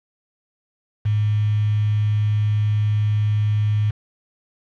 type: tone with quantisation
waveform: sine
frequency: 105.6 Hz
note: G#2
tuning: 29 cents sharp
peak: -16 dBFS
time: 1.05-3.91 s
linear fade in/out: 10 ms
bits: 6
effects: low-pass 3000 Hz 12 dB/octave